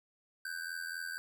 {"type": "ring-modulated tone", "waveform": "square", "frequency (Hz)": 1550, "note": "G6", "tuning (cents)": -20, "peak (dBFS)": -36, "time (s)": [0.45, 1.18], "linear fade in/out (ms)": 0, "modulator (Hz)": 42, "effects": []}